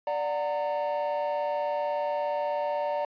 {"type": "chord", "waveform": "triangle", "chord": "D augmented", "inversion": "none", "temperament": "just", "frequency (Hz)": [587.3, 734.2, 917.7], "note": ["D5", "F#5", "A#5"], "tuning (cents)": [0, -14, -27], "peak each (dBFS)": [-26, -32, -29], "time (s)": [0.07, 3.05], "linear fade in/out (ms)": 2, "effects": ["tanh soft clip ceiling -19 dBFS", "resampled to 11025 Hz"]}